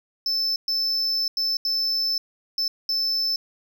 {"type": "tone bursts at uneven times", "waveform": "triangle", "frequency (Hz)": 5274, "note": "E8", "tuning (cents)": 0, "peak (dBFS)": -20, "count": 6, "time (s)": [[0.26, 0.56], [0.68, 1.28], [1.37, 1.57], [1.65, 2.18], [2.58, 2.68], [2.89, 3.36]], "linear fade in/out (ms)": 2, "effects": []}